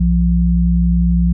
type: tone pair together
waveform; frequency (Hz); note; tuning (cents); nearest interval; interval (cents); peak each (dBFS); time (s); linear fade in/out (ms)
sine; 61.59 / 173.6; B1 / F3; -4 / -10; octave + tritone; 1794; -13; 0-1.33; 10
effects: none